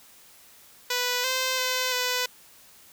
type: tone with pitch steps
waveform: 5% pulse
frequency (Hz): 493.8 / 517 / 510 / 498.6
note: B4 / C5 / C5 / B4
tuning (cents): 0 / -21 / -44 / +16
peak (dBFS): -13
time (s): 0.9-2.26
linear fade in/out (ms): 5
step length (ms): 340
effects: white hiss -53 dBFS RMS until 2.92 s